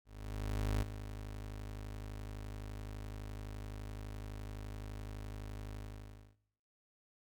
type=tone with ADSR envelope; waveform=30% pulse; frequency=51.8 Hz; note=G#1; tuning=4 cents flat; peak=-28 dBFS; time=0.05-6.36 s; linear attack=770 ms; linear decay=12 ms; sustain=-12 dB; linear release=600 ms; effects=noise-tail reverb RT60 0.9 s tail -20 dB re dry